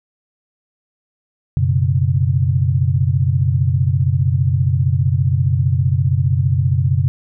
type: chord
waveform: sine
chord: F# suspended fourth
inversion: none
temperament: equal with one note detuned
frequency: 92.23 / 123.47 / 138.59 Hz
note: F#2 / B2 / C#3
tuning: -5 / 0 / 0 cents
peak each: -17 dBFS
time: 1.57-7.08 s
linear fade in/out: 0 ms
effects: none

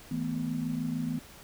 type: chord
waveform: sine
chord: E suspended fourth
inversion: none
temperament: equal with one note detuned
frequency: 160.77 / 220 / 246.9 Hz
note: E3 / A3 / B3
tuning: -43 / 0 / 0 cents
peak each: -34 / -36 / -32 dBFS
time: 0.11-1.19 s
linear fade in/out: 5 ms
effects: pink hiss -51 dBFS RMS until 1.43 s

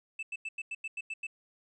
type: tone bursts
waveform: triangle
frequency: 2637 Hz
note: E7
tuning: in tune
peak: -33 dBFS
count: 9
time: 0.19-1.269 s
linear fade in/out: 5 ms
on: 39 ms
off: 91 ms
effects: resampled to 22050 Hz + 12-bit

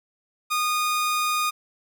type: tone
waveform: sawtooth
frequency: 1229 Hz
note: D#6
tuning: 22 cents flat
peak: -18 dBFS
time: 0.5-1.51 s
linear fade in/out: 20 ms
effects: none

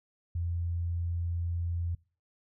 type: tone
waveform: sine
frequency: 85.6 Hz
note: F2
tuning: 34 cents flat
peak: -29 dBFS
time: 0.35-1.95 s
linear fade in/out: 5 ms
effects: noise-tail reverb RT60 0.4 s tail -24 dB re dry

